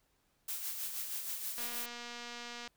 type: noise with tremolo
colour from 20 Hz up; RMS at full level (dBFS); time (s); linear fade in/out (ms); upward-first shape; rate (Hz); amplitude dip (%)
blue; -38; 0.48-1.86; 5; sine; 6.3; 45
type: click train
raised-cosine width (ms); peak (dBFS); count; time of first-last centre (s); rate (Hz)
0.2; -28; 263; 1.58-2.676; 239
effects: pink hiss -75 dBFS RMS until 2.76 s